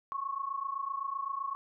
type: tone pair together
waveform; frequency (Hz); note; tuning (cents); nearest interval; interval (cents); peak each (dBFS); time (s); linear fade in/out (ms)
sine; 1080.9 / 1108.7; C#6 / C#6; -44 / 0; unison; 44; -37 / -35; 0.12-1.55; 0
effects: none